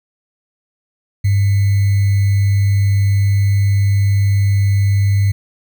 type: tone with sample-and-hold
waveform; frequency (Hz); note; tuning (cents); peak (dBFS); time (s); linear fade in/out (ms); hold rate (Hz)
sine; 99.6; G2; +28; -10; 1.24-5.32; 10; 2100
effects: none